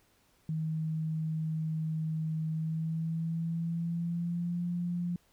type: tone with pitch glide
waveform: sine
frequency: 158.3 to 174.63 Hz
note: D#3 to F3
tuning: +30 to 0 cents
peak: -30 dBFS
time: 0.49-5.16 s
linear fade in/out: 2 ms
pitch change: +170 cents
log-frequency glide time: 2.49-4.65 s
effects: pink hiss -68 dBFS RMS until 5.32 s